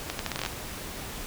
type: accelerating click train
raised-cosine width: 0.2 ms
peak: -12 dBFS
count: 10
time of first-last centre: 0.1-0.462 s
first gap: 92 ms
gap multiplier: 0.77
effects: pink hiss -38 dBFS RMS until 1.26 s